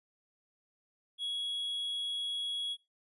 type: tone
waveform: triangle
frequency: 3336 Hz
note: G#7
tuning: 7 cents sharp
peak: -32 dBFS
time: 1.18-2.77 s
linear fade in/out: 50 ms
effects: noise-tail reverb RT60 0.2 s tail -18 dB re dry + resampled to 24000 Hz